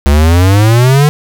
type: exponential sweep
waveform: square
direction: up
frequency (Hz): 69.3 to 151.9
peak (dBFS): -5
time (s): 0.06-1.09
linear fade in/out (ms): 0
effects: none